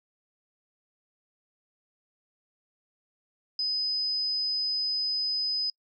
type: tone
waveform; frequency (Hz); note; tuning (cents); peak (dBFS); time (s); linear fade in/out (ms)
sine; 5020; D#8; +15; -26; 3.59-5.7; 2
effects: noise-tail reverb RT60 0.1 s tail -26 dB re dry